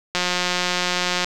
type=click train; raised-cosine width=0.2 ms; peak=-4 dBFS; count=197; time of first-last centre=0.15-1.245 s; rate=179 Hz; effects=none